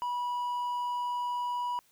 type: tone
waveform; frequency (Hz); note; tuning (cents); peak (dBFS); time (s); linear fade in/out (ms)
triangle; 976; B5; -21; -28; 0.02-1.79; 0
effects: white hiss -66 dBFS RMS until 1.91 s